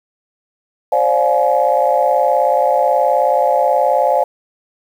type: chord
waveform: sine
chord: D half-diminished seventh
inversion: third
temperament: just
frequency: 528.6 / 587.3 / 704.8 / 845.8 Hz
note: C5 / D5 / F5 / Ab5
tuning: +18 / 0 / +16 / +31 cents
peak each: -16 dBFS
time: 0.92-4.24 s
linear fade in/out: 5 ms
effects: tanh soft clip ceiling -1 dBFS + 7-bit